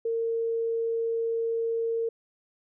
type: tone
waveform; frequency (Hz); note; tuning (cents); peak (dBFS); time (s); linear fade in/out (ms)
sine; 457.7; A#4; -32; -25; 0.05-2.09; 5
effects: none